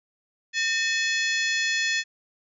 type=harmonic tone with a mistuned harmonic; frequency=853 Hz; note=G#5; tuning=46 cents sharp; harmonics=2 / 3 / 4 / 5 / 6 / 7 / 8; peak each=-25 / -29 / -31 / -33 / -35 / -36 / -37 dBFS; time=0.53-2.04 s; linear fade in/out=50 ms; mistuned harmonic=2; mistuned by=+110 cents; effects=none